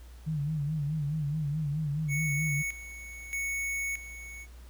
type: tone with vibrato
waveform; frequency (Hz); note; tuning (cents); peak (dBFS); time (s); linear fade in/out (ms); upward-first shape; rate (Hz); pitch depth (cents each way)
sine; 150; D3; +37; -28; 0.26-2.63; 20; sine; 4.7; 100
type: tone with tremolo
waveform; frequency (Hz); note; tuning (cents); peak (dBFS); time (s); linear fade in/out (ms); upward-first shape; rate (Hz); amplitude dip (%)
square; 2217; C#7; 0; -31; 2.08-4.47; 50; square; 0.8; 75
effects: added 60 Hz sine -46 dBFS peak until 4.69 s + pink hiss -59 dBFS RMS until 4.69 s